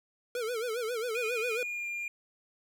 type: tone with vibrato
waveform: square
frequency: 465.4 Hz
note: A#4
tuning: 3 cents flat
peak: -32 dBFS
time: 0.35-1.63 s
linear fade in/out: 2 ms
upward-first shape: sine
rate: 7.4 Hz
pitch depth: 130 cents each way
type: tone with pitch glide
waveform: triangle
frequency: 2459 to 2401 Hz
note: D#7 to D7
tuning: -21 to +38 cents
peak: -32 dBFS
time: 1.15-2.08 s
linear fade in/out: 2 ms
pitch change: -41 cents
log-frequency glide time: 1.47-1.87 s
effects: none